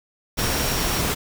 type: tone in noise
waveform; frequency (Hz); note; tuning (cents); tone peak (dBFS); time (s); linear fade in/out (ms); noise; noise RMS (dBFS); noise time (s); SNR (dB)
sine; 5588; F8; 0; -32; 0.37-1.02; 20; pink; -23; 0.37-1.15; -12
effects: none